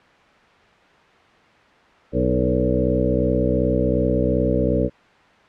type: harmonic tone with a mistuned harmonic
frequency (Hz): 62.7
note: B1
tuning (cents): +27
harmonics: 1 / 2 / 3 / 4 / 5 / 7 / 8 / 9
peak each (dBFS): -25 / -25 / -25 / -25 / -25 / -25 / -25 / -25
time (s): 2.12-4.9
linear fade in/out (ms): 50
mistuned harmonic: 8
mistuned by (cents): -23
effects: white hiss -51 dBFS RMS until 5.48 s + low-pass 2000 Hz 12 dB/octave